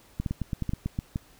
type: clicks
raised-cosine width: 5 ms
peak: -16 dBFS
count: 11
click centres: 0.2 / 0.262 / 0.31 / 0.417 / 0.532 / 0.623 / 0.693 / 0.735 / 0.86 / 0.989 / 1.159 s
effects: pink hiss -57 dBFS RMS until 1.39 s